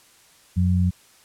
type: tone pair together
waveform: sine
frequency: 90.3 / 180.6 Hz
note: F#2 / F#3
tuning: -42 / -42 cents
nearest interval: octave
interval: 1200 cents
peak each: -18 / -21 dBFS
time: 0.56-0.91 s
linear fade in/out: 20 ms
effects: white hiss -54 dBFS RMS until 1.24 s + low-pass 11000 Hz 12 dB/octave